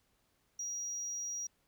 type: tone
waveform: sine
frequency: 5740 Hz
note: F8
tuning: 47 cents sharp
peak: -35 dBFS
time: 0.59-1.47 s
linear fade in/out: 5 ms
effects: tanh soft clip ceiling -34 dBFS + pink hiss -75 dBFS RMS until 1.67 s